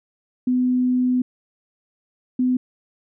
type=tone pair in turn; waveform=sine; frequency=251.3 / 252.6 Hz; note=B3 / B3; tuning=+30 / +39 cents; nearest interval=unison; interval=9 cents; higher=second; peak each=-16 dBFS; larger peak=neither; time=0.47-1.22 / 2.39-2.57 s; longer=first; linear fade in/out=5 ms; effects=none